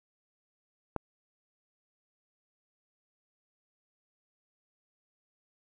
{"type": "click", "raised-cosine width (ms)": 1, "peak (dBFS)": -17, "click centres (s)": 0.963, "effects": []}